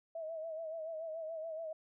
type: tone with vibrato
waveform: sine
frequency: 644 Hz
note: E5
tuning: 41 cents flat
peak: -39 dBFS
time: 0.15-1.73 s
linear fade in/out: 5 ms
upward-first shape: sine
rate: 7 Hz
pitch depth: 58 cents each way
effects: none